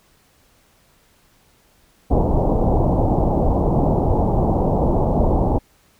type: low-pass noise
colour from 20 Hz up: pink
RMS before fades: -17 dBFS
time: 2.1-5.59 s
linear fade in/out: 20 ms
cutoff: 890 Hz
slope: 48 dB/octave
effects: pink hiss -57 dBFS RMS until 5.99 s